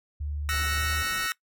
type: tone with pitch glide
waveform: sine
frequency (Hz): 73.42 to 76.05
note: D2 to D#2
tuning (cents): 0 to -39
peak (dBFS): -29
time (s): 0.2-1.03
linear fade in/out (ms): 10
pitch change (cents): +61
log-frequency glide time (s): 0.75-0.87
type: chord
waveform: sawtooth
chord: F# dominant seventh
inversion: third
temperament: equal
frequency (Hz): 1318.5 / 1480 / 1864.7 / 2217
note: E6 / F#6 / A#6 / C#7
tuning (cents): 0 / 0 / 0 / 0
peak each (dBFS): -28 / -29 / -28 / -34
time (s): 0.49-1.32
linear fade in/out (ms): 0
type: low-pass noise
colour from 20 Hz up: pink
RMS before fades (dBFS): -44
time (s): 0.52-1.27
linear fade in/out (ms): 5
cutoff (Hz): 1000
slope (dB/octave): 48
effects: noise-tail reverb RT60 0.1 s tail -21 dB re dry